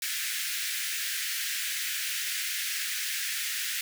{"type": "high-pass noise", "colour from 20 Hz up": "pink", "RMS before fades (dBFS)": -32, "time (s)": [0.02, 3.81], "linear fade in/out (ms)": 2, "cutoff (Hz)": 1600, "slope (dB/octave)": 48, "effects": []}